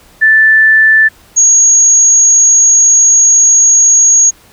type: tone pair in turn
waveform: sine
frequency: 1760 / 6618 Hz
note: A6 / G#8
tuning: 0 / -7 cents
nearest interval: octave + major seventh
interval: 2293 cents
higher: second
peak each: -3 dBFS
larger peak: neither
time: 0.21-1.09 / 1.36-4.31 s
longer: second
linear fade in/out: 20 ms
effects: pink hiss -43 dBFS RMS until 4.52 s